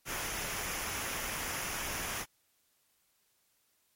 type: noise with comb filter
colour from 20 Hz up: pink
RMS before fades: -37 dBFS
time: 0.05-2.26 s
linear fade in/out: 50 ms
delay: 0.24 ms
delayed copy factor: -0.55
effects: white hiss -73 dBFS RMS until 3.95 s + MP3 64 kbps